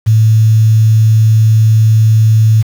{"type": "tone with quantisation", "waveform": "sine", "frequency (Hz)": 110, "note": "A2", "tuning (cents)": 0, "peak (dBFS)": -4, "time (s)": [0.06, 2.63], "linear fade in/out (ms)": 20, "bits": 5, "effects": []}